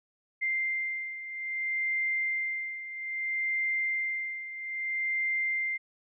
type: beating tone pair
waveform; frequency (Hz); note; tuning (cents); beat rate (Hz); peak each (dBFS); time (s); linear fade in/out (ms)
sine; 2093 / 2093.61; C7 / C7; 0 / +1; 0.61; -35 / -30; 0.41-5.78; 20
effects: none

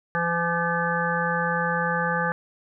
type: harmonic tone with a mistuned harmonic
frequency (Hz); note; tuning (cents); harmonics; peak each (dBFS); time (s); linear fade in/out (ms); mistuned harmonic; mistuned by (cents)
170; F3; -46; 1 / 3 / 5 / 7 / 9 / 10; -29 / -29 / -29 / -29 / -29 / -29; 0.15-2.32; 0; 10; +27
effects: none

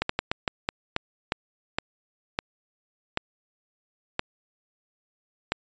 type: slowing click train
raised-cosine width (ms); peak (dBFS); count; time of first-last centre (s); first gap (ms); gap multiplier
0.3; -8; 13; 0.02-5.52; 74; 1.3
effects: resampled to 16000 Hz

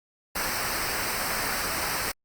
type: noise with comb filter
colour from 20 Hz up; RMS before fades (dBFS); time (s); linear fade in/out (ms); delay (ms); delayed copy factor
pink; -29; 0.35-2.12; 10; 0.29; -0.7
effects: Opus 48 kbps

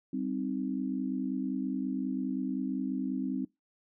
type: chord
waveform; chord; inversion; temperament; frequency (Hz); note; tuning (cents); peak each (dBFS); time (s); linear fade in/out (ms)
sine; C minor; second; equal; 196 / 261.6 / 311.1; G3 / C4 / Eb4; 0 / 0 / 0; -36 / -32 / -38; 0.13-3.45; 5
effects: noise-tail reverb RT60 0.2 s tail -24 dB re dry

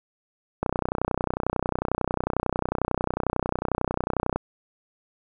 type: click train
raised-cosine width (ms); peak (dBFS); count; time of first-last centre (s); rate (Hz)
1; -10; 117; 0.63-4.36; 31.1
effects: none

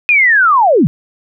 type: linear sweep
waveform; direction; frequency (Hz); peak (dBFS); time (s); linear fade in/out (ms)
sine; down; 2500 to 124.2; -6; 0.09-0.87; 0
effects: none

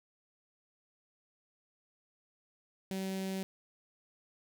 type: tone with notch filter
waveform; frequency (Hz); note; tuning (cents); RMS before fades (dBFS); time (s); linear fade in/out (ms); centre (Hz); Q
sawtooth; 191; G3; -45; -37; 2.91-3.43; 0; 1200; 1
effects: none

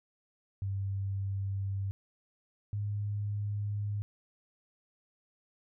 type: tone pair in turn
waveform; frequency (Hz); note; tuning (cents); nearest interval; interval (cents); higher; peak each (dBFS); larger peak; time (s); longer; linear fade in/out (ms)
sine; 98 / 103.02; G2 / G#2; 0 / -13; minor second; 87; second; -31 / -31; neither; 0.62-1.91 / 2.73-4.02; neither; 0
effects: none

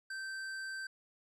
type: tone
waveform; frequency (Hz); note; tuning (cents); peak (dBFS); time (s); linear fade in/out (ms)
square; 1556; G6; -13; -40; 0.1-0.87; 5
effects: low-pass 8000 Hz 12 dB/octave

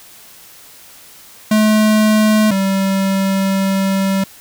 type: tone pair in turn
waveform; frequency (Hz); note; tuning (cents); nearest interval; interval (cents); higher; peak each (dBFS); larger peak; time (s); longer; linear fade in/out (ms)
square; 215 / 193.7; A3 / G3; -40 / -20; major second; 180; first; -10 / -14; first; 1.51-2.51 / 2.51-4.24; second; 5
effects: white hiss -41 dBFS RMS until 4.4 s

